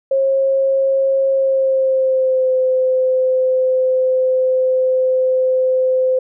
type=tone with pitch glide; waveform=sine; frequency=539 to 515.6 Hz; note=C#5 to C5; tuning=-49 to -26 cents; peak=-12 dBFS; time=0.11-6.19 s; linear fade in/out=5 ms; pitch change=-77 cents; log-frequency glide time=1.31-2.51 s; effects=none